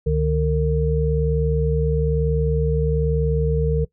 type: tone cluster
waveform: sine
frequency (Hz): 70.7 / 151.8 / 457.3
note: C#2 / D#3 / A#4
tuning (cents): +35 / -42 / -33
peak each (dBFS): -21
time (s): 0.06-3.85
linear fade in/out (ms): 10
effects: noise-tail reverb RT60 0.1 s tail -20 dB re dry